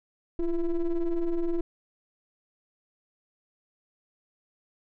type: ring-modulated tone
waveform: triangle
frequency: 165.5 Hz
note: E3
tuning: 7 cents sharp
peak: -19 dBFS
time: 0.39-1.61 s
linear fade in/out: 5 ms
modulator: 175 Hz
effects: none